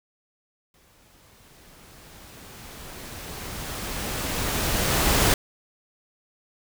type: noise with exponential growth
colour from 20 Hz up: pink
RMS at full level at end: -19 dBFS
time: 0.74-5.34 s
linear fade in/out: 2 ms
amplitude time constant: 1000 ms
effects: none